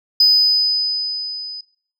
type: tone with level ramp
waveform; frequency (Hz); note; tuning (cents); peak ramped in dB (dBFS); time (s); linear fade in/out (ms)
sine; 5000; D#8; +8; -6 to -28; 0.2-1.61; 5
effects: noise-tail reverb RT60 0.5 s tail -18 dB re dry + tanh soft clip ceiling -6 dBFS